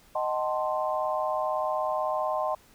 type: chord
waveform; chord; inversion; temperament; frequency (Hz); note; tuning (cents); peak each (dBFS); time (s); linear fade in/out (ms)
sine; D# diminished seventh; none; equal with one note detuned; 622.3 / 758.2 / 880 / 1046.5; D#5 / F#5 / A5 / C6; 0 / +42 / 0 / 0; -29 / -32 / -34 / -31; 0.15-2.55; 5
effects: pink hiss -58 dBFS RMS until 2.74 s